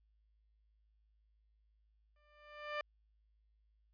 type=tone with exponential growth; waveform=15% pulse; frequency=595 Hz; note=D5; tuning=22 cents sharp; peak=-29 dBFS; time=2.16-2.81 s; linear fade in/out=2 ms; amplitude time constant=140 ms; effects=added 53 Hz sine -70 dBFS peak until 3.93 s + resampled to 11025 Hz